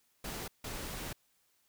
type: noise bursts at uneven times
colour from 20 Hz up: pink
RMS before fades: -41 dBFS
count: 2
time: 0.24-0.48 / 0.64-1.13 s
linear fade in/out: 5 ms
effects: white hiss -73 dBFS RMS until 1.68 s

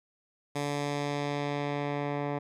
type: tone with low-pass filter sweep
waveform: 10% pulse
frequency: 144.4 Hz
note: D3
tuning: 29 cents flat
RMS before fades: -32 dBFS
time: 0.55-2.39 s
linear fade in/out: 10 ms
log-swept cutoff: 10000 to 1600 Hz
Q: 0.81
effects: none

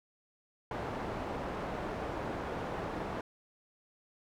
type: low-pass noise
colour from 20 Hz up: white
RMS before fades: -38 dBFS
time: 0.71-3.21 s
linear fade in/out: 2 ms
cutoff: 830 Hz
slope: 12 dB/octave
effects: none

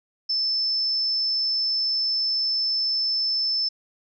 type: tone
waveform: sine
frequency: 5274 Hz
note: E8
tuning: in tune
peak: -21 dBFS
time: 0.29-3.69 s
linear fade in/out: 10 ms
effects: none

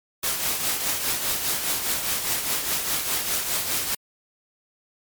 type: noise with tremolo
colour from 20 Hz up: white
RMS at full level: -23 dBFS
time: 0.23-3.95 s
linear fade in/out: 5 ms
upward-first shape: triangle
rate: 4.9 Hz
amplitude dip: 55%
effects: MP3 96 kbps

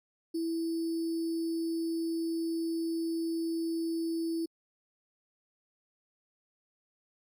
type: tone with sample-and-hold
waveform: sine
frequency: 329.6 Hz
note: E4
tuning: in tune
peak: -29 dBFS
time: 0.34-4.46 s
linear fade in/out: 10 ms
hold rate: 4900 Hz
effects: MP3 64 kbps

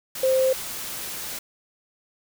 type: tone in noise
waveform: sine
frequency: 523.3 Hz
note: C5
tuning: in tune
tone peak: -17 dBFS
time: 0.23-0.53 s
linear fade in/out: 5 ms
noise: white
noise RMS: -33 dBFS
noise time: 0.15-1.39 s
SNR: +13 dB
effects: none

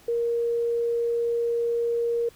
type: tone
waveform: sine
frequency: 469.1 Hz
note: A#4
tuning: 11 cents sharp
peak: -22 dBFS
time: 0.08-2.29 s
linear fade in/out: 5 ms
effects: pink hiss -54 dBFS RMS until 2.35 s

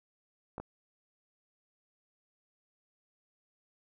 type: clicks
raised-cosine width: 1 ms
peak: -26 dBFS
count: 2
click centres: 0.581 / 0.6 s
effects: none

